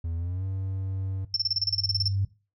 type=tone with pitch glide; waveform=triangle; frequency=83.3 to 95.69 Hz; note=E2 to G2; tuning=+19 to -41 cents; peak=-26 dBFS; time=0.04-1.25 s; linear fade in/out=5 ms; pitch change=+240 cents; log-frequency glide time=0.16-0.44 s
type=tone with exponential growth; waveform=sine; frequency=98 Hz; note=G2; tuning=in tune; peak=-21 dBFS; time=0.77-2.25 s; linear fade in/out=5 ms; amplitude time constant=320 ms
type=tone bursts; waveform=sine; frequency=5360 Hz; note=E8; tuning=28 cents sharp; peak=-20 dBFS; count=14; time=1.34-2.08 s; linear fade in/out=2 ms; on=25 ms; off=30 ms
effects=noise-tail reverb RT60 0.3 s tail -18 dB re dry + tanh soft clip ceiling -14 dBFS